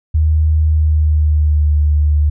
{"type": "tone with pitch glide", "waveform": "sine", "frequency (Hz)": [77.78, 74.61], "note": ["D#2", "D2"], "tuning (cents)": [0, 28], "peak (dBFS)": -9, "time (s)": [0.14, 2.3], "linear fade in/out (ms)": 10, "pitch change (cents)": -72, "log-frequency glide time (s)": [0.68, 1.8], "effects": []}